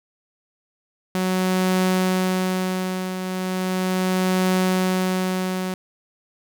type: tone with tremolo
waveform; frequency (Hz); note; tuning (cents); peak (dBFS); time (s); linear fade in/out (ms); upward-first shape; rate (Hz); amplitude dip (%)
sawtooth; 185.4; F#3; +4; -13; 1.15-5.74; 0; triangle; 0.37; 65
effects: none